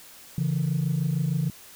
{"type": "tone pair together", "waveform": "sine", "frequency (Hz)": [139.34, 165.9], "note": ["C#3", "E3"], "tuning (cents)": [9, 11], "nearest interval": "minor third", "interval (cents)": 302, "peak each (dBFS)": -24, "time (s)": [0.38, 1.5], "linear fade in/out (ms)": 2, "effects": ["tanh soft clip ceiling -18 dBFS", "white hiss -48 dBFS RMS until 1.75 s"]}